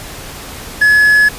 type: tone with quantisation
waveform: triangle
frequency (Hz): 1700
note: G#6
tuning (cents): +40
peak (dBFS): -4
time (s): 0.81-1.29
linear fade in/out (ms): 10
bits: 5
effects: pink hiss -29 dBFS RMS until 1.38 s + resampled to 32000 Hz